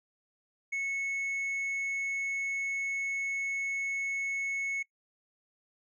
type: tone with tanh clipping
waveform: sine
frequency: 2200 Hz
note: C#7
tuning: 14 cents flat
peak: -31 dBFS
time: 0.72-4.83 s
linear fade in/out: 10 ms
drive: 3 dB
effects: noise-tail reverb RT60 0.1 s tail -23 dB re dry